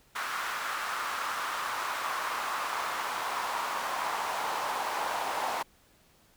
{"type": "noise with high-pass filter sweep", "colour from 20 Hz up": "brown", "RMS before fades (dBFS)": -33, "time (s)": [0.15, 5.63], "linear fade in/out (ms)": 10, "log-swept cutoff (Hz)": [1300, 840], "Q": 2.7, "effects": ["pink hiss -63 dBFS RMS until 6.36 s"]}